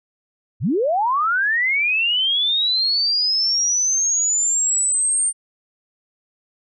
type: linear sweep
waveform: sine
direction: up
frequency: 77.9 to 8840 Hz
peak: -16 dBFS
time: 0.6-5.33 s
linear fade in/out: 50 ms
effects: none